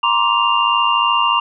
sine tone cluster, 947 / 1050 / 1164 / 2793 Hz, A#5 / C6 / D6 / F7, +27 / +6 / -16 / -1 cents, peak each -18 dBFS, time 0.03-1.4 s, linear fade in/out 5 ms, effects none

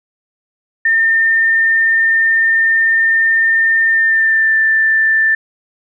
sine tone with pitch glide, 1809 to 1773.8 Hz, A6 to A6, +48 to +14 cents, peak -9 dBFS, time 0.85-5.35 s, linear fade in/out 5 ms, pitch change -34 cents, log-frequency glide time 3.87-4.57 s, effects none

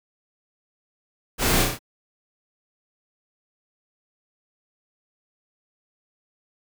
pink noise with echo, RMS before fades -22 dBFS, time 1.38-1.66 s, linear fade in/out 50 ms, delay 33 ms, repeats 4, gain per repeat -3 dB, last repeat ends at 1.792 s, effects none

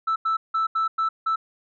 sine tone bursts at uneven times, 1319 Hz, E6, 1 cent sharp, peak -18 dBFS, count 6, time 0.07-0.16 / 0.25-0.37 / 0.54-0.67 / 0.75-0.88 / 0.98-1.09 / 1.26-1.36 s, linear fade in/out 10 ms, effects tanh soft clip ceiling -18 dBFS

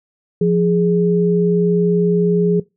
sine tone pair together, 174.61 / 415.9 Hz, F3 / G#4, 0 / +2 cents, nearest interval octave + minor third, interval 1502 cents, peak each -14 / -15 dBFS, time 0.41-2.6 s, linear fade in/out 5 ms, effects noise-tail reverb RT60 0.2 s tail -20 dB re dry

